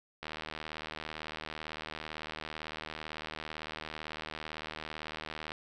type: click train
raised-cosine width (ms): 0.3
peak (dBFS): -23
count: 413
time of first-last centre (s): 0.23-5.519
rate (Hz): 77.9
effects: none